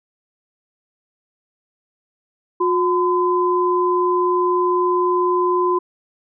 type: tone pair together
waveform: sine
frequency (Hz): 359.6 / 1017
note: F#4 / C6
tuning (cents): -49 / -50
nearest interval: octave + tritone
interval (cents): 1799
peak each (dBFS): -17 / -18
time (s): 2.6-5.79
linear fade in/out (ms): 10
effects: none